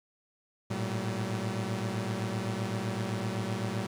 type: tone cluster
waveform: sawtooth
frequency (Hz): 108.1 / 115.9 / 190.9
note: A2 / A#2 / G3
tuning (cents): -30 / -10 / -46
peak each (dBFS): -32 / -31 / -31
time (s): 0.7-3.87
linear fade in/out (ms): 10
effects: low-pass 9000 Hz 12 dB/octave + 10-bit